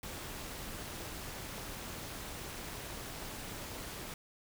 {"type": "noise with amplitude modulation", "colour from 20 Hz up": "pink", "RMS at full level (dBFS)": -41, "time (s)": [0.03, 4.14], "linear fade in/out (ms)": 2, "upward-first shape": "sine", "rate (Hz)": 248, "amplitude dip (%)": 60, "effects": []}